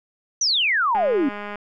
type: exponential sweep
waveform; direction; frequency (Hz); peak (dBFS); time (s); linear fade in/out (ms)
sine; down; 6190 to 256.6; -17; 0.41-1.29; 5
type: click train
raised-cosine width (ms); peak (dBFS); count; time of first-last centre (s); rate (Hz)
0.5; -18; 126; 0.95-1.557; 206
effects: none